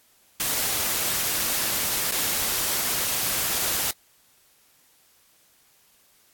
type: noise with dropouts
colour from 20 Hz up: white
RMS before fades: -25 dBFS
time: 0.4-3.91 s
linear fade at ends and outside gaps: 2 ms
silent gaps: 2.111-2.12 s
effects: white hiss -60 dBFS RMS until 6.33 s + AAC 64 kbps